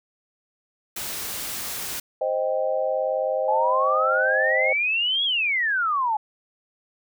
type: noise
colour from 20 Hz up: white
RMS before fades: -31 dBFS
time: 0.96-2 s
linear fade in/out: 5 ms
type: chord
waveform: sine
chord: C minor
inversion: none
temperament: equal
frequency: 523.3 / 622.3 / 784 Hz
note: C5 / Eb5 / G5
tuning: 0 / 0 / 0 cents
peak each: -24 / -25 / -30 dBFS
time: 2.21-4.73 s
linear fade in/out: 5 ms
type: exponential two-way sweep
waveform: sine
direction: up then down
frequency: 830.6 to 3376 to 830.6 Hz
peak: -20 dBFS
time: 3.48-6.17 s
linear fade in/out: 5 ms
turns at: 5.24 s
effects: none